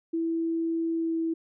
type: tone with pitch glide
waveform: sine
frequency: 329.6 to 327.3 Hz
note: E4 to E4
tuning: 0 to -12 cents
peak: -25 dBFS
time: 0.13-1.34 s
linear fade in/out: 10 ms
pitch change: -12 cents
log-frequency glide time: 0.93-1.16 s
effects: none